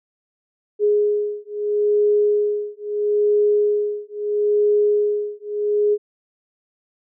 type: beating tone pair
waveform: sine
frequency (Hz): 415.8 / 416.56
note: G#4 / G#4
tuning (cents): +2 / +5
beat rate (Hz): 0.76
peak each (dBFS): -19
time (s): 0.79-5.98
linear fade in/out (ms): 50
effects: none